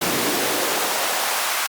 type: noise with high-pass filter sweep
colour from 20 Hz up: pink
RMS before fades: -22 dBFS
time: 0.01-1.67 s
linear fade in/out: 10 ms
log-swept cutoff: 230 to 1100 Hz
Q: 1.2
effects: Opus 48 kbps